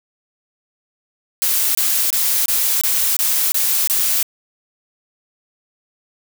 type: noise bursts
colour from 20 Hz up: blue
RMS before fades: -17 dBFS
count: 8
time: 1.42-4.228 s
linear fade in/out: 0 ms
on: 330 ms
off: 24 ms
effects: none